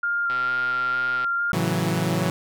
sine tone with vibrato, 1396.9 Hz, F6, in tune, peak -21 dBFS, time 0.03-1.52 s, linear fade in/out 5 ms, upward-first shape square, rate 2.2 Hz, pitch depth 11 cents each way
click train, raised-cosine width 0.3 ms, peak -19 dBFS, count 120, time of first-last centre 0.3-1.244 s, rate 126 Hz
sawtooth chord, F# minor seventh, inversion first, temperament equal with one note detuned, 111.28 / 138.59 / 164.81 / 185 Hz, A2 / C#3 / E3 / F#3, +20 / 0 / 0 / 0 cents, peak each -25 / -25 / -21 / -22 dBFS, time 1.53-2.3 s, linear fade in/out 0 ms
effects none

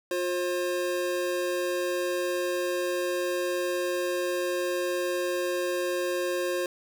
square tone pair together, 355.7 / 535 Hz, F4 / C5, +32 / +38 cents, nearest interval perfect fifth, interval 706 cents, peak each -30 / -30 dBFS, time 0.11-6.66 s, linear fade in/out 2 ms, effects none

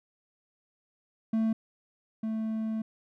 triangle tone pair in turn, 222.4 / 220.5 Hz, A3 / A3, +19 / +4 cents, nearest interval unison, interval 15 cents, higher first, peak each -22 / -27 dBFS, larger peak first, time 1.33-1.53 / 2.23-2.82 s, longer second, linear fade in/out 5 ms, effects none

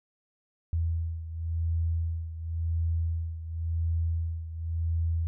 sine beating tone pair, 82.41 / 83.34 Hz, E2 / E2, 0 / +19 cents, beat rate 0.93 Hz, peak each -28 / -33 dBFS, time 0.73-5.27 s, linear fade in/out 0 ms, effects none

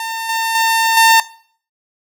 sawtooth tone with level steps, 904 Hz, A5, 47 cents sharp, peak -17 / -12 / -8 / -3 dBFS, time 0-1.2 s, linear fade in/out 2 ms, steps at 0.29 / 0.55 / 0.97 s, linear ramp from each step 2 ms, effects noise-tail reverb RT60 0.5 s tail -18 dB re dry

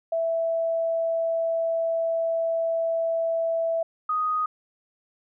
sine tone pair in turn, 660 / 1245.9 Hz, E5 / D#6, +2 / +2 cents, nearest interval major seventh, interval 1100 cents, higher second, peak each -22 dBFS, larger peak neither, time 0.12-3.83 / 4.09-4.46 s, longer first, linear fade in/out 5 ms, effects none

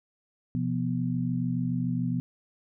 sine tone cluster, 126.2 / 173.2 / 245.9 Hz, B2 / F3 / B3, +38 / -14 / -7 cents, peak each -30 dBFS, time 0.55-2.2 s, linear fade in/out 0 ms, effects none

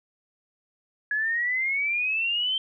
sine exponential sweep, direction up, 1680 to 3136 Hz, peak -23 dBFS, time 1.11-2.58 s, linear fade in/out 2 ms, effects none

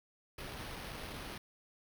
pink noise with sample-and-hold, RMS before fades -45 dBFS, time 0.38-1.38 s, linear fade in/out 5 ms, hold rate 7350 Hz, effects none

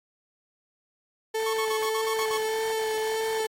35% pulse tone with vibrato, 440 Hz, A4, in tune, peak -24 dBFS, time 1.34-3.47 s, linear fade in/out 10 ms, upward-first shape sine, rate 1.7 Hz, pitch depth 15 cents each way
sawtooth tone bursts, 1101 Hz, C#6, 12 cents flat, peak -26 dBFS, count 8, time 1.46-2.38 s, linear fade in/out 5 ms, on 73 ms, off 48 ms
effects AAC 48 kbps

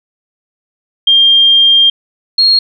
sine tone pair in turn, 3200 / 4271 Hz, G7 / C8, +35 / +35 cents, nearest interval perfect fourth, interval 500 cents, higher second, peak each -4 / -5 dBFS, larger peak first, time 1.07-1.9 / 2.38-2.59 s, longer first, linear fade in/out 5 ms, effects none

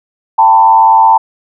sine tone with frequency modulation, 892 Hz, A5, 23 cents sharp, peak -3 dBFS, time 0.38-1.18 s, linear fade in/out 10 ms, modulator 97.9 Hz, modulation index 0.84, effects none

